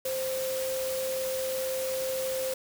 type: tone in noise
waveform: sine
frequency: 523.3 Hz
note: C5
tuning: in tune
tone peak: -29 dBFS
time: 0.05-2.54 s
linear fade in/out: 5 ms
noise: white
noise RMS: -37 dBFS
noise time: 0.05-2.54 s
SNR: +5 dB
effects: none